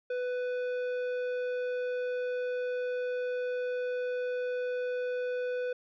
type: tone with tanh clipping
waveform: sine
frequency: 497.3 Hz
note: B4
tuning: 12 cents sharp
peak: -32 dBFS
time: 0.1-5.73 s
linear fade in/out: 5 ms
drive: 11 dB
effects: none